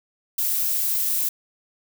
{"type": "noise", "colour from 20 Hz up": "violet", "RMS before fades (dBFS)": -23, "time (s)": [0.38, 1.29], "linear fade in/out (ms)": 5, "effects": []}